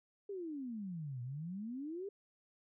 sine exponential two-way sweep, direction down then up, 413.8 to 118.9 to 413.8 Hz, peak -40 dBFS, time 0.29-2.09 s, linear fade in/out 5 ms, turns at 1.22 s, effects none

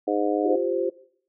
harmonic tone, 103.1 Hz, G#2, 12 cents flat, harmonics 3 / 4 / 5 / 6 / 7, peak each -26 / -27 / -28 / -29 / -29 dBFS, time 0.07-0.56 s, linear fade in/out 10 ms
sine chord, F suspended second, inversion none, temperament equal, 349.2 / 392 / 523.3 Hz, F4 / G4 / C5, 0 / 0 / 0 cents, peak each -26 / -27 / -26 dBFS, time 0.44-0.9 s, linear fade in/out 10 ms
effects noise-tail reverb RT60 0.6 s tail -18 dB re dry

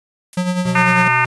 blue noise with exponential decay, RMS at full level -32 dBFS, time 0.33-0.45 s, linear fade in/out 1 ms, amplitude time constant 26 ms
square tone with tremolo, 180.7 Hz, F#3, 41 cents flat, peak -15 dBFS, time 0.37-1.08 s, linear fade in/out 5 ms, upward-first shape sine, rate 10 Hz, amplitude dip 55%
square tone with vibrato, 124.7 Hz, B2, 17 cents sharp, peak -24 dBFS, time 0.65-1.26 s, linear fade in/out 5 ms, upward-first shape sine, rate 10 Hz, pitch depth 12 cents each way
harmonic tone, 302.9 Hz, D#4, 46 cents flat, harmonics 3 / 4 / 5 / 6 / 7 / 8 / 9, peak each -18 / -19 / -20 / -21 / -21 / -22 / -23 dBFS, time 0.75-1.25 s, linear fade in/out 5 ms
effects resampled to 24000 Hz

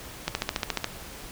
click train, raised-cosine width 0.2 ms, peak -8 dBFS, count 9, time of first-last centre 0.28-0.843 s, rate 14.2 Hz, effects pink hiss -42 dBFS RMS until 1.31 s

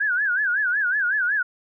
sine tone with vibrato, 1569 Hz, G6, 1 cent sharp, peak -19 dBFS, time 0-1.43 s, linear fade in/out 10 ms, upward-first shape sine, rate 5.4 Hz, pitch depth 170 cents each way, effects none

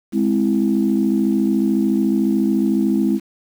sine chord, Ab augmented, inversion none, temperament equal, 207.7 / 261.6 / 329.6 Hz, Ab3 / C4 / E4, 0 / 0 / 0 cents, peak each -17 / -19 / -19 dBFS, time 0.12-3.2 s, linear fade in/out 50 ms, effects tanh soft clip ceiling -6 dBFS + 7-bit

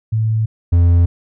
sine / triangle tone pair in turn, 110.4 / 86.16 Hz, A2 / F2, +6 / -23 cents, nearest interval major third, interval 429 cents, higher first, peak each -13 / -6 dBFS, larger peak second, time 0.12-0.46 / 0.72-1.06 s, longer neither, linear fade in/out 10 ms, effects none

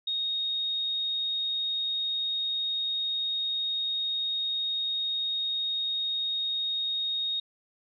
sine tone, 3729 Hz, A#7, in tune, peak -27 dBFS, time 0.07-7.4 s, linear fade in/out 5 ms, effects none

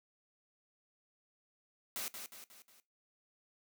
white noise with echo, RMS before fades -40 dBFS, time 1.96-2.08 s, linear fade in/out 0 ms, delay 180 ms, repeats 4, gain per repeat -6 dB, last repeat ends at 2.8 s, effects noise-tail reverb RT60 0.2 s tail -17 dB re dry + high-pass 150 Hz 12 dB/octave

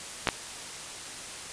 clicks, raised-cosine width 0.3 ms, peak -7 dBFS, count 2, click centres 0.272 / 0.288 s, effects white hiss -40 dBFS RMS until 1.52 s + resampled to 22050 Hz

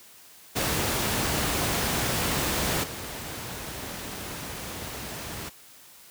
pink noise with level steps, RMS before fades -26 / -36 dBFS, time 0.55-5.5 s, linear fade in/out 20 ms, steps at 2.83 s, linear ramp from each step 10 ms, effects white hiss -51 dBFS RMS until 6.1 s + high-pass 60 Hz 12 dB/octave

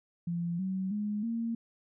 sine tone with pitch steps, 171.4 / 189.08 / 208.6 / 230.1 Hz, F3 / F#3 / G#3 / A#3, -32 / +38 / +8 / -22 cents, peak -30 dBFS, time 0.27-1.55 s, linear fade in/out 5 ms, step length 320 ms, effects none

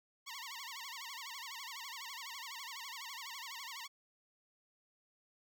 10% pulse tone with vibrato, 1011 Hz, B5, 40 cents sharp, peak -36 dBFS, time 0.26-3.88 s, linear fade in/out 20 ms, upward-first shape sine, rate 12 Hz, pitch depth 200 cents each way, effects none

